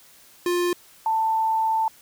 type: tone pair in turn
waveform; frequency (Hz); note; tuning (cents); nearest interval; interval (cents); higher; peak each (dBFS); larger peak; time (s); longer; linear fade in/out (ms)
square / sine; 352.3 / 887.7; F4 / A5; +15 / +15; octave + major third; 1600; second; -21 / -19; second; 0.46-0.73 / 1.06-1.88; second; 2
effects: white hiss -52 dBFS RMS until 2.01 s